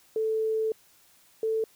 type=tone pair in turn; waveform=sine; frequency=440 / 442.8 Hz; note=A4 / A4; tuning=0 / +11 cents; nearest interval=unison; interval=11 cents; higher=second; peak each=-24 dBFS; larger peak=neither; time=0.16-0.72 / 1.43-1.64 s; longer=first; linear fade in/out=2 ms; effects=white hiss -60 dBFS RMS until 1.75 s